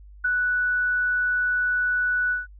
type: tone with ADSR envelope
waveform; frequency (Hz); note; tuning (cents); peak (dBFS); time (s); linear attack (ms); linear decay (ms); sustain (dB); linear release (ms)
sine; 1480; F#6; 0; -17; 0.24-2.47; 12; 5; -3; 160
effects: added 50 Hz sine -43 dBFS peak until 2.59 s